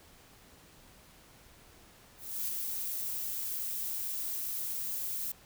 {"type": "noise with ADSR envelope", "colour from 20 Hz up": "violet", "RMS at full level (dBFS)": -33, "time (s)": [2.17, 5.32], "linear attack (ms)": 310, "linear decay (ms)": 3, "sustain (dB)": -3, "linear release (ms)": 4, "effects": ["pink hiss -58 dBFS RMS until 5.45 s"]}